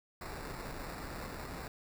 pink noise with sample-and-hold, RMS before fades -43 dBFS, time 0.21-1.68 s, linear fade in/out 2 ms, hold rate 3150 Hz, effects none

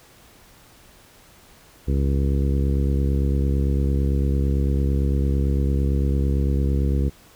harmonic tone, 68.9 Hz, C#2, 10 cents flat, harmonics 1 / 2 / 3 / 4 / 5 / 6 / 7, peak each -19 / -25 / -29 / -31 / -33 / -35 / -36 dBFS, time 1.87-7.1 s, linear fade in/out 20 ms, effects pink hiss -51 dBFS RMS until 7.35 s

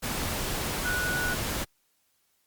sine tone in noise, 1470 Hz, F#6, 12 cents flat, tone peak -28 dBFS, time 0.84-1.35 s, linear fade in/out 20 ms, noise pink, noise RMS -31 dBFS, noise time 0.02-1.65 s, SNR 0 dB, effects white hiss -71 dBFS RMS until 2.46 s + Opus 48 kbps

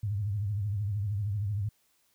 sine tone with vibrato, 102.2 Hz, G#2, 27 cents flat, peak -28 dBFS, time 0.03-1.69 s, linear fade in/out 5 ms, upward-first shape triangle, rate 13 Hz, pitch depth 140 cents each way, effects white hiss -70 dBFS RMS until 2.14 s

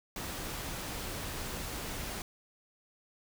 pink noise, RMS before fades -39 dBFS, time 0.16-2.22 s, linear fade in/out 2 ms, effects none

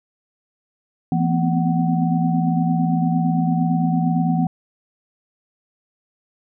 sine tone cluster, 167.5 / 225.3 / 247.3 / 256.1 / 747 Hz, E3 / A3 / B3 / C4 / F#5, +28 / +41 / +3 / -37 / +16 cents, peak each -18 / -26 / -23 / -27 / -26 dBFS, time 1.12-4.47 s, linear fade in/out 2 ms, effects none

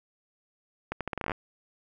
accelerating click train, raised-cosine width 0.5 ms, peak -16 dBFS, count 12, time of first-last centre 0.92-1.318 s, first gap 87 ms, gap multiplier 0.8, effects none

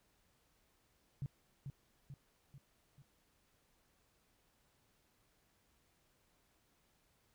sine tone with echo, 138.3 Hz, C#3, 4 cents flat, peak -37 dBFS, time 1.22-1.26 s, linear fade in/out 0 ms, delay 440 ms, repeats 4, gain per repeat -5 dB, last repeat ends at 3.02 s, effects pink hiss -75 dBFS RMS until 7.34 s

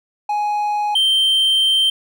triangle tone pair in turn, 834 / 3131 Hz, G#5 / G7, +7 / -3 cents, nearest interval octave + major seventh, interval 2290 cents, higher second, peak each -15 / -11 dBFS, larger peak second, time 0.29-0.95 / 0.95-1.9 s, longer second, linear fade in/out 5 ms, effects none

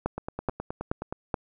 two click trains, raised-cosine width 1 ms, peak -12 / -18 dBFS, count 4 / 10, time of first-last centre 0.06-1.342 / 0.18-1.125 s, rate 2.34 / 9.52 Hz, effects none

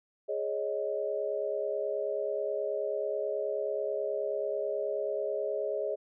sine chord, Ab suspended fourth, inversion none, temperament just, 415.3 / 553.7 / 623 Hz, Ab4 / Db5 / Eb5, 0 / -2 / +2 cents, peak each -34 dBFS, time 0.28-5.96 s, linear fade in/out 20 ms, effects none

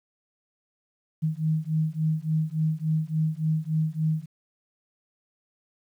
sine beating tone pair, 155.56 / 159.06 Hz, D#3 / D#3, 0 / +38 cents, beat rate 3.5 Hz, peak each -26 dBFS, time 1.22-4.26 s, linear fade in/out 20 ms, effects 10-bit

